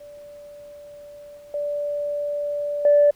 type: tone with level steps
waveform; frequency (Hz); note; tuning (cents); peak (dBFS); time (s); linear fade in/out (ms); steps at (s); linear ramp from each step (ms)
sine; 583; D5; -13; -39 / -42 / -23 / -11; 0-3.11; 10; 1.37 / 1.54 / 2.85; 2
effects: tanh soft clip ceiling -7 dBFS + pink hiss -57 dBFS RMS until 3.15 s